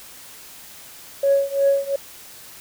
sine tone with tremolo, 555 Hz, C#5, 2 cents sharp, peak -11 dBFS, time 1.23-1.96 s, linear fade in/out 5 ms, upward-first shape triangle, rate 2.8 Hz, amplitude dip 95%, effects tanh soft clip ceiling -9 dBFS + white hiss -42 dBFS RMS until 2.6 s

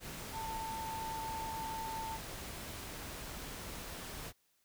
sine tone in noise, 892 Hz, A5, 23 cents sharp, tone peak -39 dBFS, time 0.32-2.19 s, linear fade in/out 50 ms, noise pink, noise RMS -45 dBFS, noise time 0-4.33 s, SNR +3 dB, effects white hiss -75 dBFS RMS until 4.64 s

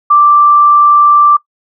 sine tone, 1174.7 Hz, D6, in tune, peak -3 dBFS, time 0.1-1.37 s, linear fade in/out 10 ms, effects noise-tail reverb RT60 0.1 s tail -20 dB re dry

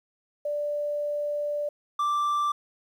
sine / triangle tone pair in turn, 587.3 / 1174.6 Hz, D5 / D6, 0 / 0 cents, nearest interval octave, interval 1200 cents, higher second, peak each -26 / -21 dBFS, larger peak second, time 0.45-1.69 / 1.99-2.52 s, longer first, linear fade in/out 5 ms, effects 10-bit

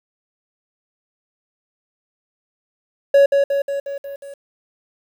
triangle tone with echo, 559 Hz, C#5, 14 cents sharp, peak -6 dBFS, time 3.14-3.26 s, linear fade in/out 5 ms, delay 180 ms, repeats 6, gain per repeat -4 dB, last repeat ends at 4.34 s, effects 8-bit

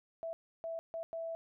sine tone bursts at uneven times, 659.3 Hz, E5, in tune, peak -37 dBFS, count 4, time 0.23-0.33 / 0.64-0.79 / 0.94-1.03 / 1.13-1.35 s, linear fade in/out 0 ms, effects none

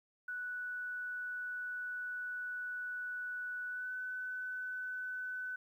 sine tone with pitch glide, 1480 to 1503.3 Hz, F#6 to F#6, 0 to +27 cents, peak -38 dBFS, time 0.28-5.56 s, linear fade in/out 5 ms, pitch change +27 cents, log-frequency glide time 3.68-3.92 s, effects 12-bit

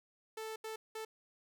sawtooth tone bursts at uneven times, 440 Hz, A4, in tune, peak -37 dBFS, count 3, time 0.37-0.56 / 0.64-0.76 / 0.95-1.05 s, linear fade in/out 5 ms, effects none

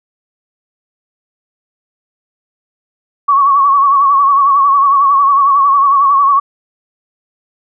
sine tone with vibrato, 1115 Hz, C#6, 10 cents sharp, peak -6 dBFS, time 3.28-6.4 s, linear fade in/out 10 ms, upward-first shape triangle, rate 11 Hz, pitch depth 72 cents each way, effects none

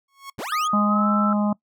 sawtooth tone with exponential growth, 1100 Hz, C#6, 14 cents flat, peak -29 dBFS, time 0.08-0.3 s, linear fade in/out 5 ms, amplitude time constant 47 ms
25% pulse linear sweep, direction up, 43.52 to 3463 Hz, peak -25 dBFS, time 0.38-0.68 s, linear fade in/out 10 ms
sine tone with pitch glide, 1243 to 1324.5 Hz, D#6 to E6, -2 to +8 cents, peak -21 dBFS, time 0.52-1.33 s, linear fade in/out 2 ms, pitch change +110 cents, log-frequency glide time 0.87-1.09 s
harmonic tone, 207.7 Hz, G#3, in tune, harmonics 1 / 3 / 4 / 5 / 6, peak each -19 / -29 / -31 / -33 / -35 dBFS, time 0.73-1.53 s, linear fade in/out 5 ms
effects noise-tail reverb RT60 0.1 s tail -22 dB re dry

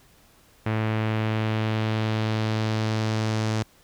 sawtooth tone with low-pass filter sweep, 109.6 Hz, A2, 6 cents flat, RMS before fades -25 dBFS, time 0.66-3.63 s, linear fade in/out 5 ms, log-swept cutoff 2300 to 6300 Hz, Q 1.4, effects pink hiss -57 dBFS RMS until 3.83 s

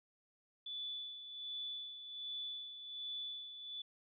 sine tone with tremolo, 3469 Hz, A7, 25 cents flat, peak -40 dBFS, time 0.66-3.82 s, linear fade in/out 5 ms, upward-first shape sine, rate 1.3 Hz, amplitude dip 60%, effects none

